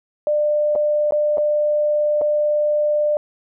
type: tone with dropouts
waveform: sine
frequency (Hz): 597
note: D5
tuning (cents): +28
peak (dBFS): -15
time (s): 0.27-3.17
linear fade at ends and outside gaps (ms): 1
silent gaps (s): 0.753-0.759 / 1.109-1.122 / 1.373-1.381 / 2.213-2.217
effects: none